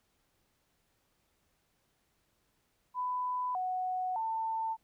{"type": "tone with pitch steps", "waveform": "sine", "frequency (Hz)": [998, 739, 894], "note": ["B5", "F#5", "A5"], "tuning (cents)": [18, -2, 27], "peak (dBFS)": -31, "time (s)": [2.94, 4.77], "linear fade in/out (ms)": 50, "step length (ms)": 610, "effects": ["pink hiss -75 dBFS RMS until 4.83 s"]}